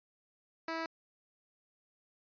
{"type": "tone", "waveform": "10% pulse", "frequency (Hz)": 326.4, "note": "E4", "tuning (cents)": -17, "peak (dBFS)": -27, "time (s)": [0.68, 0.86], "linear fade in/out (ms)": 2, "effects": ["resampled to 11025 Hz"]}